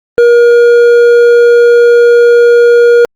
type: tone with hard clipping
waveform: triangle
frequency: 475.5 Hz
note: A#4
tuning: 34 cents sharp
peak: -3 dBFS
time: 0.18-3.05 s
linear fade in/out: 0 ms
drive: 9 dB
effects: Opus 32 kbps